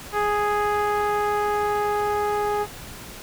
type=tone with low-pass filter sweep; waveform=10% pulse; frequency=415.3 Hz; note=G#4; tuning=in tune; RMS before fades=-23 dBFS; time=0.12-2.67 s; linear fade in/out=50 ms; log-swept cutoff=1300 to 850 Hz; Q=1; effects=pink hiss -39 dBFS RMS until 3.22 s